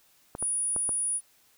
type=clicks; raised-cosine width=1 ms; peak=-22 dBFS; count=4; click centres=0.351 / 0.426 / 0.763 / 0.892 s
type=tone; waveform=sine; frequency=9720 Hz; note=D#9; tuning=42 cents flat; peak=-26 dBFS; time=0.38-1.21 s; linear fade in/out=50 ms
effects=white hiss -63 dBFS RMS until 1.57 s